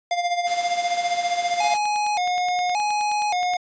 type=tone with tremolo; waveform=square; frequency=701 Hz; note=F5; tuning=6 cents sharp; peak=-19 dBFS; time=0.11-1.74 s; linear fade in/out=2 ms; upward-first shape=sine; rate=15 Hz; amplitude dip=65%
type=high-pass noise; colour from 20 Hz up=white; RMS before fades=-34 dBFS; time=0.46-1.78 s; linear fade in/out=20 ms; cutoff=170 Hz; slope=12 dB/octave
type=click train; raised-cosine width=0.2 ms; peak=-20 dBFS; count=20; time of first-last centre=1.54-3.536 s; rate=9.52 Hz
type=tone with vibrato; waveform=square; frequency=776 Hz; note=G5; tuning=18 cents flat; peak=-21 dBFS; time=1.6-3.57 s; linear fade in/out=5 ms; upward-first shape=square; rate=0.87 Hz; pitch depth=130 cents each way
effects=resampled to 16000 Hz